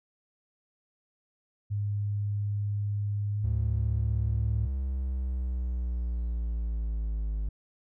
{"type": "tone with pitch glide", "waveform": "sine", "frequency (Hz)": [102.6, 106.9], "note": ["G#2", "A2"], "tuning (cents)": [-21, -49], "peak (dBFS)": -27, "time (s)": [1.7, 4.67], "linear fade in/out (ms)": 20, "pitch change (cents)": 72, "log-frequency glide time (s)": [3.32, 3.51]}
{"type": "linear sweep", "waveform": "triangle", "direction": "down", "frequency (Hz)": [74.1, 51.6], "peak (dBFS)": -26, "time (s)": [3.44, 7.49], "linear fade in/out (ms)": 5}
{"effects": []}